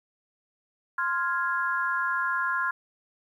sine chord, F minor, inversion second, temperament equal, 1046.5 / 1396.9 / 1661.2 Hz, C6 / F6 / Ab6, 0 / 0 / 0 cents, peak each -29 / -28 / -30 dBFS, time 0.98-2.71 s, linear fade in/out 5 ms, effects 10-bit

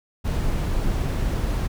brown noise, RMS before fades -23 dBFS, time 0.24-1.68 s, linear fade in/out 20 ms, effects none

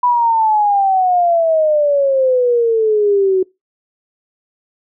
sine exponential sweep, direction down, 991 to 370 Hz, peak -10 dBFS, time 0.03-3.43 s, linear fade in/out 5 ms, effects noise-tail reverb RT60 0.2 s tail -23 dB re dry

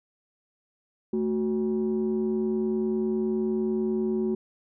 sine tone pair together, 220.1 / 370.2 Hz, A3 / F#4, +1 / +1 cents, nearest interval major sixth, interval 900 cents, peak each -25 dBFS, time 1.13-4.35 s, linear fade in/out 5 ms, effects tanh soft clip ceiling -19 dBFS

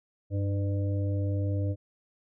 harmonic tone with a mistuned harmonic, 100 Hz, G2, 35 cents sharp, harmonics 1 / 3 / 5 / 6, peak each -26 / -36 / -40 / -42 dBFS, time 0.3-1.76 s, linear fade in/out 50 ms, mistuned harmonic 1, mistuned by -31 cents, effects none

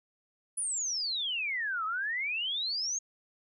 sine exponential two-way sweep, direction down then up, 10130 to 1250 to 6630 Hz, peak -30 dBFS, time 0.57-2.99 s, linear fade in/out 10 ms, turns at 1.85 s, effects none

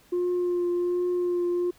sine tone with vibrato, 354 Hz, F4, 23 cents sharp, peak -21 dBFS, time 0.12-1.71 s, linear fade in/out 10 ms, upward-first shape triangle, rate 1.3 Hz, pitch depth 18 cents each way, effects tanh soft clip ceiling -21 dBFS + pink hiss -58 dBFS RMS until 1.78 s

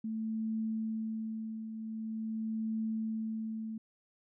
sine tone with tremolo, 220.9 Hz, A3, 7 cents sharp, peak -31 dBFS, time 0.04-3.78 s, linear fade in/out 5 ms, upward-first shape triangle, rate 0.45 Hz, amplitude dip 60%, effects none

